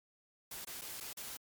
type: noise with dropouts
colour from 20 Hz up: white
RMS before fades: -45 dBFS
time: 0.51-1.37 s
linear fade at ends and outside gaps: 5 ms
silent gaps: 0.648-0.67 / 0.813-0.817 / 1.003-1.008 / 1.131-1.17 s
effects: MP3 96 kbps